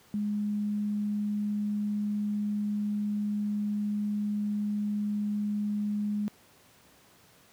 sine tone, 207.7 Hz, G#3, in tune, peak -27 dBFS, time 0.14-6.28 s, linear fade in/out 0 ms, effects pink hiss -59 dBFS RMS until 7.52 s + high-pass 100 Hz 12 dB/octave

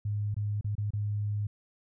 sine tone with dropouts, 103.83 Hz, G#2, in tune, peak -28 dBFS, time 0.05-1.47 s, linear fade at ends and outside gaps 5 ms, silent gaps 0.344-0.365 / 0.611-0.644 / 0.753-0.78 / 0.906-0.934 s, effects none

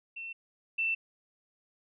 sine tone pair in turn, 2699 / 2674 Hz, E7 / E7, +40 / +24 cents, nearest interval unison, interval 16 cents, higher first, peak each -38 / -27 dBFS, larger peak second, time 0.16-0.33 / 0.78-0.95 s, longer neither, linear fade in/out 10 ms, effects none

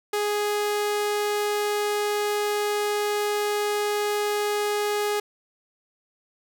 sawtooth tone, 415.3 Hz, G#4, in tune, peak -19 dBFS, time 0.13-5.2 s, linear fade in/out 5 ms, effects none

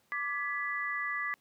sine chord, G# diminished, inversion second, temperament equal with one note detuned, 1174.7 / 1690.3 / 1975.5 Hz, D6 / G#6 / B6, 0 / +30 / 0 cents, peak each -37 / -38 / -34 dBFS, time 0.12-1.34 s, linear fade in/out 0 ms, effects pink hiss -70 dBFS RMS until 1.4 s + high-pass 150 Hz 12 dB/octave

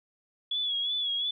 sine tone with vibrato, 3383 Hz, G#7, 31 cents sharp, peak -27 dBFS, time 0.51-1.31 s, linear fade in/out 5 ms, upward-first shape sine, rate 2.8 Hz, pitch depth 54 cents each way, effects none

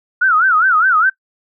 sine tone with vibrato, 1390 Hz, F6, 9 cents flat, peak -9 dBFS, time 0.21-1.1 s, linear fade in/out 10 ms, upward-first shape sine, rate 4.9 Hz, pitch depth 200 cents each way, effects noise-tail reverb RT60 0.1 s tail -20 dB re dry

